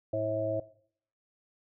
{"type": "harmonic tone", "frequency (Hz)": 108, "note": "A2", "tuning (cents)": -32, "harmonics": [1, 3, 5, 6], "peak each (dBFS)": [-37, -37, -31, -32], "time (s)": [0.13, 0.6], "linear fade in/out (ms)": 5, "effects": ["noise-tail reverb RT60 0.6 s tail -19 dB re dry"]}